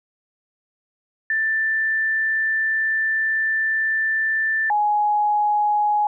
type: tone pair in turn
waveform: sine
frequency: 1771 / 835.8 Hz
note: A6 / G#5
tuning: +11 / +11 cents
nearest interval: octave + minor second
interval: 1300 cents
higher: first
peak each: -18 / -16 dBFS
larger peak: second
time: 1.3-4.7 / 4.7-6.07 s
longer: first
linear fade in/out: 2 ms
effects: none